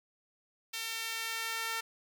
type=tone with high-pass filter sweep; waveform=sawtooth; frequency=452.5 Hz; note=A4; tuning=48 cents sharp; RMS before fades=-37 dBFS; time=0.73-1.81 s; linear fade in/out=10 ms; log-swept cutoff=2700 to 1400 Hz; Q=1.1; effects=none